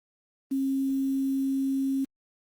sine tone with quantisation, 270 Hz, C#4, 45 cents flat, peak -24 dBFS, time 0.51-2.05 s, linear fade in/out 10 ms, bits 8, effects Opus 24 kbps

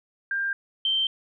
sine tone pair in turn, 1594 / 3126 Hz, G6 / G7, +28 / -6 cents, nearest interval octave, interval 1166 cents, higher second, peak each -24 / -21 dBFS, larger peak second, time 0.31-0.53 / 0.85-1.07 s, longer neither, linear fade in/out 2 ms, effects none

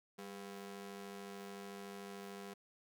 sawtooth ring-modulated tone, 299.6 Hz, D4, 35 cents sharp, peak -40 dBFS, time 0.18-2.54 s, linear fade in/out 10 ms, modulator 103 Hz, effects none

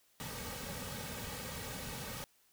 pink noise with comb filter, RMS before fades -43 dBFS, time 0.2-2.24 s, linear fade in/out 0 ms, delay 2.9 ms, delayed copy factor -0.7, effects white hiss -70 dBFS RMS until 2.52 s

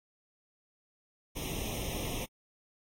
pink noise with comb filter, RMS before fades -37 dBFS, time 1.35-2.26 s, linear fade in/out 20 ms, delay 0.33 ms, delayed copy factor +1, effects AAC 48 kbps

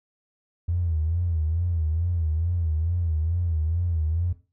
triangle tone with vibrato, 82.8 Hz, E2, 8 cents sharp, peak -18 dBFS, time 0.68-4.33 s, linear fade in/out 10 ms, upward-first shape sine, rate 2.3 Hz, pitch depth 110 cents each way, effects noise-tail reverb RT60 0.3 s tail -17 dB re dry + tanh soft clip ceiling -19 dBFS

